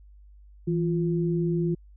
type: tone pair together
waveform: sine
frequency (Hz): 164.8 / 349.2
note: E3 / F4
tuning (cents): 0 / 0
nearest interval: octave + minor second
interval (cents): 1300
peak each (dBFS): -24 / -27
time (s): 0.67-1.75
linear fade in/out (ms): 10
effects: added 50 Hz sine -48 dBFS peak until 1.96 s